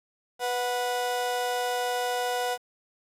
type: tone pair together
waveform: 35% pulse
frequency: 493.9 / 734.3 Hz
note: B4 / F#5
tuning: 0 / -13 cents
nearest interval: perfect fifth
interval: 687 cents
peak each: -28 / -27 dBFS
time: 0.39-2.58 s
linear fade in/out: 50 ms
effects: resampled to 32000 Hz + 9-bit